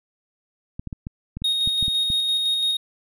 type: clicks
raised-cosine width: 5 ms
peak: -18 dBFS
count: 10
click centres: 0.795 / 0.873 / 0.928 / 1.069 / 1.37 / 1.42 / 1.675 / 1.827 / 1.881 / 2.102 s
type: tone with tremolo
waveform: triangle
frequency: 3729 Hz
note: A#7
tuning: in tune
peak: -17 dBFS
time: 1.44-2.77 s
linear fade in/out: 5 ms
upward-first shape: square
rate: 5.9 Hz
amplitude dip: 25%
effects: none